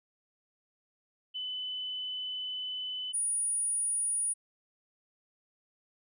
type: tone pair in turn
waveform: sine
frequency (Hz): 3011 / 9620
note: F#7 / D9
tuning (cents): +30 / +41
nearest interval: octave + minor sixth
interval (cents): 2011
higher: second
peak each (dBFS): -34 / -28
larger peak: second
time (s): 1.34-3.13 / 3.13-4.34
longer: first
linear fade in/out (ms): 20
effects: none